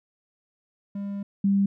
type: tone pair in turn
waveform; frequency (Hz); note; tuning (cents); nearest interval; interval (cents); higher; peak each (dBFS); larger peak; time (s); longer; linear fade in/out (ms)
triangle / sine; 200.2 / 198.01; G3 / G3; +37 / +18; unison; 19; first; -27 / -18; second; 0.95-1.23 / 1.44-1.66; first; 5
effects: none